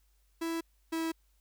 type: tone pair in turn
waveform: 45% pulse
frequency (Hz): 330 / 325.8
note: E4 / E4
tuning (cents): +2 / -20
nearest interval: unison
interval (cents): 22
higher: first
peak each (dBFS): -32 / -31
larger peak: second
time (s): 0.41-0.61 / 0.92-1.12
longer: neither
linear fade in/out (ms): 10
effects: added 50 Hz sine -66 dBFS peak until 1.4 s + white hiss -75 dBFS RMS until 1.4 s